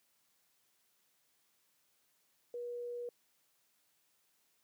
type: tone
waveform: sine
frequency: 482.1 Hz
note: B4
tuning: 42 cents flat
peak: -39 dBFS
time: 2.54-3.09 s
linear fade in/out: 2 ms
effects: white hiss -75 dBFS RMS until 4.63 s + high-pass 100 Hz 12 dB/octave